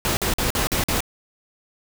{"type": "noise bursts", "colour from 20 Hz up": "pink", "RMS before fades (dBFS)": -22, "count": 6, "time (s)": [0.05, 1.005], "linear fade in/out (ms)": 0, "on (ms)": 120, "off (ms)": 47, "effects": []}